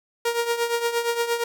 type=tone with tremolo; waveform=sawtooth; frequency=469.7 Hz; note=A#4; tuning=13 cents sharp; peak=-15 dBFS; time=0.25-1.44 s; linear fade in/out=5 ms; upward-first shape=triangle; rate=8.6 Hz; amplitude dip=75%; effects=none